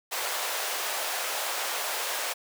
pink high-pass noise, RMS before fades -31 dBFS, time 0.11-2.34 s, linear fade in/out 20 ms, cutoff 540 Hz, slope 24 dB/octave, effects none

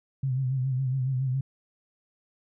sine tone with vibrato, 130.81 Hz, C3, in tune, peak -24 dBFS, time 0.23-1.41 s, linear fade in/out 5 ms, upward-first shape sine, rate 7.2 Hz, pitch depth 65 cents each way, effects none

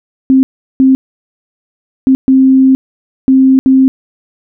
sine tone bursts at uneven times, 264 Hz, C4, 16 cents sharp, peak -3 dBFS, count 6, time 0.3-0.43 / 0.8-0.95 / 2.07-2.15 / 2.28-2.75 / 3.28-3.59 / 3.66-3.88 s, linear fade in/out 0 ms, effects none

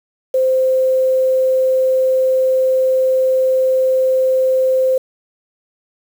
sine tone with quantisation, 520 Hz, C5, 11 cents flat, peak -11 dBFS, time 0.34-4.98 s, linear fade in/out 5 ms, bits 6, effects none

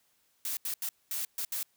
blue noise bursts at uneven times, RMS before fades -34 dBFS, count 6, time 0.45-0.57 / 0.65-0.74 / 0.82-0.89 / 1.11-1.25 / 1.38-1.45 / 1.52-1.63 s, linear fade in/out 2 ms, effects white hiss -71 dBFS RMS until 1.76 s

